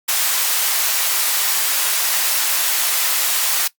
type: high-pass noise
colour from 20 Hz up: white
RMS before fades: -18 dBFS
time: 0.08-3.68 s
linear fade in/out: 10 ms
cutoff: 770 Hz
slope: 12 dB/octave
effects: noise-tail reverb RT60 0.1 s tail -18 dB re dry + Opus 48 kbps